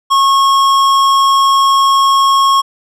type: tone with tanh clipping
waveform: sine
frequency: 1092 Hz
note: C#6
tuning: 26 cents flat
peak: -9 dBFS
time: 0.1-2.62 s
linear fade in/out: 20 ms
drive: 15 dB
effects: none